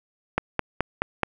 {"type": "click train", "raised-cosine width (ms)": 0.5, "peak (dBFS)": -6, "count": 5, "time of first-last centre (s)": [0.38, 1.233], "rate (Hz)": 4.69, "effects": []}